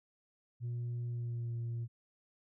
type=tone with pitch glide; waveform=sine; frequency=120 to 117.19 Hz; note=B2 to A#2; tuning=-49 to +10 cents; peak=-33 dBFS; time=0.6-1.88 s; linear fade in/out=50 ms; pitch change=-41 cents; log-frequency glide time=1.07-1.55 s; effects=tanh soft clip ceiling -34 dBFS